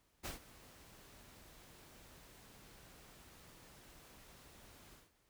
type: noise with ADSR envelope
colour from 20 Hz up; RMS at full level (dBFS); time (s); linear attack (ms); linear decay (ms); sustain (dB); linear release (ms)
pink; -42; 0.23-5.12; 28; 130; -18; 180
effects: pink hiss -75 dBFS RMS until 5.29 s